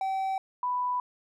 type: tone pair in turn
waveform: triangle / sine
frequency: 769 / 991.2 Hz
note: G5 / B5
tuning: -33 / +6 cents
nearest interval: major third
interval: 439 cents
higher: second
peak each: -25 / -26 dBFS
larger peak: first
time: 0.01-0.38 / 0.63-1 s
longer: neither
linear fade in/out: 2 ms
effects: none